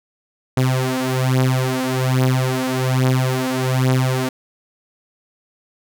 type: beating tone pair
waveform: sawtooth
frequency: 128.7 / 129.9 Hz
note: C3 / C3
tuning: -28 / -12 cents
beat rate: 1.2 Hz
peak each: -15 dBFS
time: 0.57-4.29 s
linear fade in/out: 5 ms
effects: none